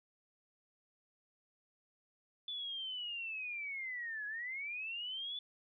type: linear two-way sweep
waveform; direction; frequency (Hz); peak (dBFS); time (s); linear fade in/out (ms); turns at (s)
sine; down then up; 3485 to 1661.2 to 3485; -39; 2.48-5.39; 2; 4.26
effects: none